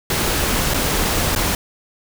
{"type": "noise with dropouts", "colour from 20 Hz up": "pink", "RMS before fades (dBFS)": -19, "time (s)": [0.1, 1.55], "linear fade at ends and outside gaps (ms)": 2, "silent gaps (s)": [[0.738, 0.742], [1.351, 1.36]], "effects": []}